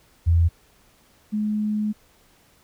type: tone pair in turn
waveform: sine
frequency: 84 / 211.7 Hz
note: E2 / G#3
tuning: +33 / +33 cents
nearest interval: octave + major third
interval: 1600 cents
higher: second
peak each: -14 / -21 dBFS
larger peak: first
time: 0.26-0.49 / 1.32-1.93 s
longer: second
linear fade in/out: 20 ms
effects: pink hiss -58 dBFS RMS until 2.63 s